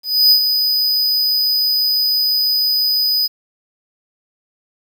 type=tone with ADSR envelope; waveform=square; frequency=4983 Hz; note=D#8; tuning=2 cents sharp; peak=-7 dBFS; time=0.03-3.28 s; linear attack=280 ms; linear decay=83 ms; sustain=-7 dB; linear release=23 ms; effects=8-bit